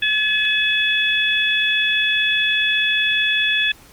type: harmonic tone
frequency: 855 Hz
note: A5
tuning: 50 cents flat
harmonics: 2 / 3 / 4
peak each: -20 / -20 / -20 dBFS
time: 0.02-3.72 s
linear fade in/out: 5 ms
effects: pink hiss -47 dBFS RMS until 3.92 s + Opus 24 kbps